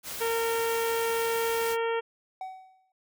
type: noise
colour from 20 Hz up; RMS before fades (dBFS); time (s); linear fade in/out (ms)
white; -37; 0.03-1.77; 50
type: harmonic tone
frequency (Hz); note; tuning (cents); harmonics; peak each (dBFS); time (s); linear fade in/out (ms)
459; A#4; -27; 1 / 2 / 3 / 4 / 5 / 6 / 7; -27 / -33 / -37 / -39 / -41 / -43 / -44; 0.2-2.01; 20
type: tone with exponential decay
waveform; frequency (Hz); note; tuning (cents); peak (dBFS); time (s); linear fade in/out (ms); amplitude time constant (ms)
triangle; 754; F#5; +32; -30; 2.41-2.92; 2; 110
effects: none